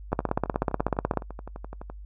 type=two click trains; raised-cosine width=1 ms; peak=-9 / -24 dBFS; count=18 / 22; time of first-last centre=0.13-1.173 / 0.12-1.9 s; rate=16.3 / 11.8 Hz; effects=noise-tail reverb RT60 0.1 s tail -24 dB re dry + added 50 Hz sine -39 dBFS peak until 2.05 s